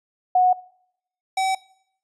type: tone pair in turn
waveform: sine / square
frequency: 733 / 763.6 Hz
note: F#5 / G5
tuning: -16 / -46 cents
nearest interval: minor second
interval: 70 cents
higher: second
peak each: -13 / -20 dBFS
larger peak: first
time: 0.35-0.53 / 1.37-1.55 s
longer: neither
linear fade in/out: 5 ms
effects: noise-tail reverb RT60 0.7 s tail -22 dB re dry + resampled to 24000 Hz